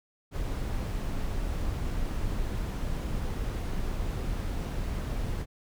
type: noise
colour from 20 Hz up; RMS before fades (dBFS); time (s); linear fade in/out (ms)
brown; -31; 0.31-5.46; 50
effects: none